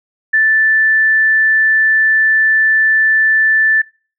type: tone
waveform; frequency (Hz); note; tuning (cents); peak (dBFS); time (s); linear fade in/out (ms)
sine; 1760; A6; 0; -8; 0.33-3.82; 10
effects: noise-tail reverb RT60 0.4 s tail -24 dB re dry